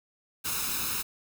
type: noise with comb filter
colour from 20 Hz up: white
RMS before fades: -31 dBFS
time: 0.44-1.03 s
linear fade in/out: 20 ms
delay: 0.77 ms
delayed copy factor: +0.65
effects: none